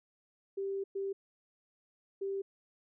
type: tone bursts at uneven times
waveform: sine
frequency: 392 Hz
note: G4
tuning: in tune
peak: -33 dBFS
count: 3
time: 0.57-0.84 / 0.95-1.13 / 2.21-2.42 s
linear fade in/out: 10 ms
effects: none